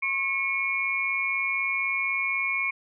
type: tone cluster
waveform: sine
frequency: 1079 / 2202 / 2382 Hz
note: C#6 / C#7 / D7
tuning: -47 / -12 / +24 cents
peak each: -34 / -26 / -29 dBFS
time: 0.02-2.71 s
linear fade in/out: 10 ms
effects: none